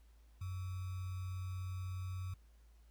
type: tone with sample-and-hold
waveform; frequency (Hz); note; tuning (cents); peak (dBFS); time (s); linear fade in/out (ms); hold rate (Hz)
sine; 92.5; F#2; 0; -39; 0.41-2.34; 5; 1225
effects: added 56 Hz sine -60 dBFS peak until 2.9 s + pink hiss -75 dBFS RMS until 2.9 s